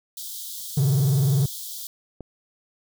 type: high-pass noise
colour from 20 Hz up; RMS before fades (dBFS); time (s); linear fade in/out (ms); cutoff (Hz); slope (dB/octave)
white; -35; 0.17-1.87; 2; 3200; 96
type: tone with vibrato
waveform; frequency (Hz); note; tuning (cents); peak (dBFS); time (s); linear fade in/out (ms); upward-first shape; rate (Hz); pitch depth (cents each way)
triangle; 136.7; C#3; -24; -15; 0.77-1.46; 5; sine; 20; 190
type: clicks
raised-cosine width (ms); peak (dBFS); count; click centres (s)
2; -23; 2; 1 / 2.207
effects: none